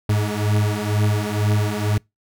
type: beating tone pair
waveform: 40% pulse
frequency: 103.83 / 105.93 Hz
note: G#2 / G#2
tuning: 0 / +35 cents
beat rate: 2.1 Hz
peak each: -20 dBFS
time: 0.09-1.98 s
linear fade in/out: 5 ms
effects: noise-tail reverb RT60 0.2 s tail -26 dB re dry